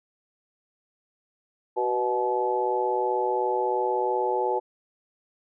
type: harmonic tone with a mistuned harmonic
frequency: 122.9 Hz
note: B2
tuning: 8 cents flat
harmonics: 3 / 4 / 5 / 6 / 7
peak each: -28 / -28 / -34 / -36 / -26 dBFS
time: 1.76-4.6 s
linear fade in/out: 20 ms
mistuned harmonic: 3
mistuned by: +31 cents
effects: none